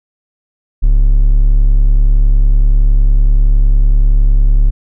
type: tone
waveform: triangle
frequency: 35.38 Hz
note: C#1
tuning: 36 cents sharp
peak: -3 dBFS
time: 0.82-4.71 s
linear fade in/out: 20 ms
effects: none